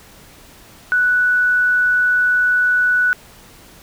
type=tone; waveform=sine; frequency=1480 Hz; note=F#6; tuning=in tune; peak=-12 dBFS; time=0.92-3.13 s; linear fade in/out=0 ms; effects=pink hiss -44 dBFS RMS until 3.82 s